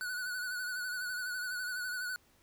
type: tone with vibrato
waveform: square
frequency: 1480 Hz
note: F#6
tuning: in tune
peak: -36 dBFS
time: 0.01-2.16 s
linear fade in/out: 0 ms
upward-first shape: sine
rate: 12 Hz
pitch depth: 46 cents each way
effects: pink hiss -67 dBFS RMS until 2.42 s